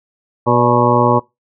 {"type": "harmonic tone with a mistuned harmonic", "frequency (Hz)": 121.6, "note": "B2", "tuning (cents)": -26, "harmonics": [1, 2, 3, 4, 5, 7, 8, 9], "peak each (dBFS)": [-18, -18, -18, -18, -18, -18, -18, -18], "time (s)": [0.46, 1.2], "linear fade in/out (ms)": 20, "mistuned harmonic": 5, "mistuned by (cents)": -48, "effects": ["noise-tail reverb RT60 0.2 s tail -22 dB re dry"]}